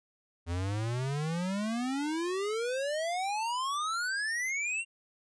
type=exponential sweep; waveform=square; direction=up; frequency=82.8 to 2794 Hz; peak=-31 dBFS; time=0.46-4.85 s; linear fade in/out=50 ms; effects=resampled to 22050 Hz